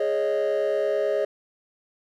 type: chord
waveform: triangle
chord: Ab suspended fourth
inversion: none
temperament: just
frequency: 415.3 / 553.7 / 623 Hz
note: Ab4 / Db5 / Eb5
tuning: 0 / -2 / +2 cents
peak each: -23 dBFS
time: 0-1.25 s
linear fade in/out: 5 ms
effects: tanh soft clip ceiling -14 dBFS